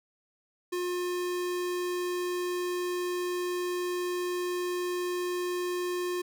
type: tone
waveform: square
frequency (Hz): 357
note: F4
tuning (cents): +38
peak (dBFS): -30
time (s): 0.72-6.22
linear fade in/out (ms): 10
effects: none